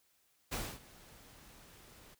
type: noise with ADSR envelope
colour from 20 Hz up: pink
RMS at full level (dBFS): -37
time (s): 0.51-2.15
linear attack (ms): 18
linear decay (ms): 260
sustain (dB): -21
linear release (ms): 14
effects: white hiss -73 dBFS RMS until 2.19 s